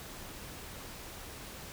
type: silence
effects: pink hiss -46 dBFS RMS until 1.72 s